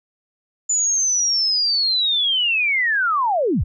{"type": "linear sweep", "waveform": "sine", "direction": "down", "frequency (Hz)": [7040, 36.71], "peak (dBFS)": -16, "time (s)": [0.69, 3.64], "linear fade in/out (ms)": 10, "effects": []}